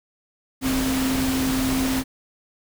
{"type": "tone in noise", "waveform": "sine", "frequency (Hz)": 262.7, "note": "C4", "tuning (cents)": 7, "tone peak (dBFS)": -21, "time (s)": [0.61, 2.04], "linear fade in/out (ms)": 50, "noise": "pink", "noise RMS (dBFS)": -27, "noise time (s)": [0.61, 2.04], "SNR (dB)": 3, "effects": []}